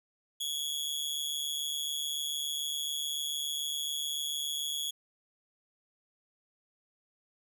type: tone with amplitude modulation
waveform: sawtooth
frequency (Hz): 3354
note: G#7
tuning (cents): +16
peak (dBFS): -26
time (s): 0.4-4.91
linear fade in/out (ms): 10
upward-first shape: sine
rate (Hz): 147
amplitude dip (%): 75
effects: none